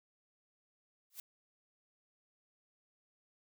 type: noise with exponential growth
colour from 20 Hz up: blue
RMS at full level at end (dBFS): -41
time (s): 1.1-1.2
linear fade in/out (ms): 2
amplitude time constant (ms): 21
effects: none